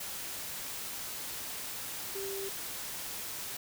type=tone in noise; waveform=sine; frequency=392 Hz; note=G4; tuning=in tune; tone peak=-37 dBFS; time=2.15-2.49 s; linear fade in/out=5 ms; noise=white; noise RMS=-40 dBFS; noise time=0-3.57 s; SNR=0 dB; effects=none